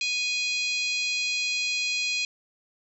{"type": "harmonic tone with a mistuned harmonic", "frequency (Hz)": 829, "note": "G#5", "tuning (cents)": -3, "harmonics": [3, 4, 5, 6, 7, 8, 9], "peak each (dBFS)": [-27, -35, -31, -37, -40, -41, -41], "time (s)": [0.01, 2.25], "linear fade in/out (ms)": 2, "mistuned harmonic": 6, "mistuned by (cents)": -42, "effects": []}